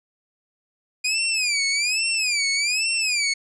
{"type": "tone with vibrato", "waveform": "20% pulse", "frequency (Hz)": 2446, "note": "D#7", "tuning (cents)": -30, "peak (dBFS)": -15, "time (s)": [1.04, 3.34], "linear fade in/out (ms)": 10, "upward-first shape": "sine", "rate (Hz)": 1.2, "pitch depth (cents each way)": 180, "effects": ["resampled to 22050 Hz"]}